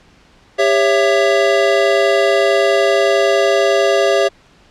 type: chord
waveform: square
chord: C# diminished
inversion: second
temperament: just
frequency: 399.1 / 554.4 / 665.2 Hz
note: G4 / C#5 / E5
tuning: +31 / 0 / +16 cents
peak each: -16 dBFS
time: 0.58-4.29 s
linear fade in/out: 20 ms
effects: pink hiss -49 dBFS RMS until 4.7 s + low-pass 5000 Hz 12 dB/octave